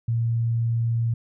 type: tone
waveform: sine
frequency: 115.9 Hz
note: A#2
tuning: 10 cents flat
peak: -20 dBFS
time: 0.08-1.14 s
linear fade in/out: 5 ms
effects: none